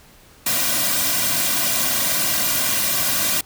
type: noise with comb filter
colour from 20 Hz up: white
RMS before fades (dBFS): -20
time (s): 0.46-3.41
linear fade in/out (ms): 5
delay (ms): 2.3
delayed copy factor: -0.8
effects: pink hiss -49 dBFS RMS until 3.45 s